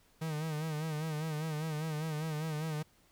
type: tone with vibrato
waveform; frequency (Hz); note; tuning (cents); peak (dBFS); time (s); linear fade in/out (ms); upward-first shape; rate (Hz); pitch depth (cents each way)
45% pulse; 155.56; D#3; 0; -34; 0.21-2.83; 10; sine; 5; 68
effects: pink hiss -67 dBFS RMS until 3.11 s